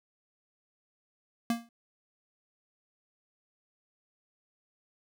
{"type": "tone with exponential decay", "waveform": "square", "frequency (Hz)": 233.2, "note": "A#3", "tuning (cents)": 1, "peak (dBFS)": -24, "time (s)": [1.5, 1.69], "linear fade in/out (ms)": 2, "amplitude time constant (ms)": 40, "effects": []}